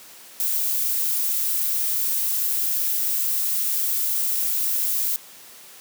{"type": "noise", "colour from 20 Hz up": "violet", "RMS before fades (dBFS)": -23, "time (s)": [0.4, 5.16], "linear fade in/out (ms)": 0, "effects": ["white hiss -45 dBFS RMS until 5.8 s", "high-pass 150 Hz 12 dB/octave"]}